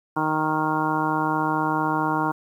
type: harmonic tone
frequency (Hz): 155.56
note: D#3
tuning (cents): 0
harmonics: 1 / 2 / 3 / 4 / 5 / 6 / 7 / 8 / 9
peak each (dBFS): -31 / -26 / -34 / -36 / -29 / -26 / -28 / -38 / -30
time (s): 0.16-2.32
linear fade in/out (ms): 10
effects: 9-bit